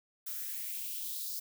violet noise with high-pass filter sweep, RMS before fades -39 dBFS, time 0.26-1.4 s, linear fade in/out 10 ms, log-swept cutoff 1300 to 5000 Hz, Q 2.8, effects none

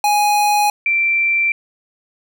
square / sine tone pair in turn, 830.6 / 2349 Hz, G#5 / D7, 0 / 0 cents, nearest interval octave + tritone, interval 1800 cents, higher second, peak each -13 dBFS, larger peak neither, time 0.04-0.7 / 0.86-1.52 s, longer neither, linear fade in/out 2 ms, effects none

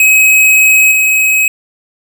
square tone with level steps, 2546 Hz, D#7, 39 cents sharp, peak -5 / -8 dBFS, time 0-1.48 s, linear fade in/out 2 ms, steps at 0.91 s, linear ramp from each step 10 ms, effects none

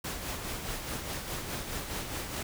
pink noise with tremolo, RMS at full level -35 dBFS, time 0.04-2.43 s, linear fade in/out 5 ms, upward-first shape sine, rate 4.8 Hz, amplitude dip 45%, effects none

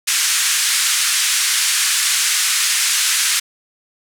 white band-pass noise, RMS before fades -17 dBFS, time 0.07-3.4 s, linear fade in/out 10 ms, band 1400 to 9800 Hz, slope 24 dB/octave, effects none

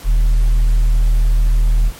sine tone with tanh clipping, 40 Hz, D#1, 49 cents sharp, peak -10 dBFS, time 0.04-1.92 s, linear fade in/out 50 ms, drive 4 dB, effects pink hiss -37 dBFS RMS until 1.99 s + MP3 64 kbps

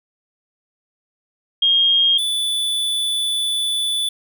sine / square tone pair in turn, 3238 / 3475 Hz, G#7 / A7, -45 / -22 cents, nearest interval minor second, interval 123 cents, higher second, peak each -12 / -19 dBFS, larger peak first, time 1.62-2.18 / 2.18-4.09 s, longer second, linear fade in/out 5 ms, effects none

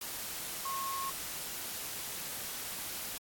sine tone in noise, 1084 Hz, C#6, 39 cents flat, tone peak -35 dBFS, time 0.65-1.1 s, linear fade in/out 5 ms, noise white, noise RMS -40 dBFS, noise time 0.01-3.18 s, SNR +2 dB, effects AAC 64 kbps

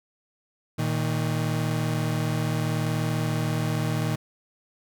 35% pulse tone pair together, 116.1 / 156.82 Hz, A#2 / D#3, -7 / +14 cents, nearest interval perfect fourth, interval 521 cents, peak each -25 dBFS, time 0.78-4.16 s, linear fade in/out 10 ms, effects none

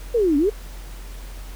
sine exponential two-way sweep, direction down then up, 498.9 to 274 to 448.8 Hz, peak -15 dBFS, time 0.14-0.5 s, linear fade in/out 10 ms, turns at 0.37 s, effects added 44 Hz sine -33 dBFS peak until 1.55 s + pink hiss -44 dBFS RMS until 1.55 s

